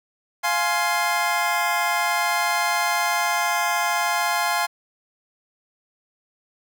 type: chord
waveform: 25% pulse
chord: F minor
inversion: none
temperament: just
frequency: 698.5 / 838.1 / 1047.7 Hz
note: F5 / Ab5 / C6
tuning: 0 / +16 / +2 cents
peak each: -21 dBFS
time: 0.43-4.67 s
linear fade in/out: 20 ms
effects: none